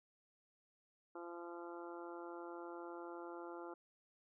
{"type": "harmonic tone", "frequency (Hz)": 171.9, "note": "F3", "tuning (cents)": -27, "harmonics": [2, 3, 4, 5, 6, 7, 8], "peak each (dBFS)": [-49, -54, -57, -55, -59, -59, -57], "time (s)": [1.15, 3.74], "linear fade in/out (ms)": 5, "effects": []}